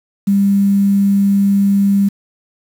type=tone with quantisation; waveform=sine; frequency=199 Hz; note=G3; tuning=26 cents sharp; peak=-9 dBFS; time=0.27-2.09 s; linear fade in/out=10 ms; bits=6; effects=none